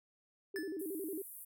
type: tone with vibrato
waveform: sine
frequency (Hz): 350.3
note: F4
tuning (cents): +5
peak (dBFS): -38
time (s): 0.54-1.22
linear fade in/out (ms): 5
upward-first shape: square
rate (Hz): 11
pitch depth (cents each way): 190
type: tone with exponential decay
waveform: square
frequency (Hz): 1744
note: A6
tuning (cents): -16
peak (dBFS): -39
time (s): 0.56-0.85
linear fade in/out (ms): 0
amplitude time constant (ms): 63
type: band-pass noise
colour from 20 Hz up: pink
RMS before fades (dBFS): -50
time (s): 0.79-1.45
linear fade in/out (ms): 10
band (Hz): 10000 to 16000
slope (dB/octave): 48
effects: none